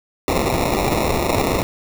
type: noise with sample-and-hold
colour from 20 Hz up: white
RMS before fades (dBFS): -19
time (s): 0.28-1.63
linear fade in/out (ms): 0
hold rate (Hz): 1575
effects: none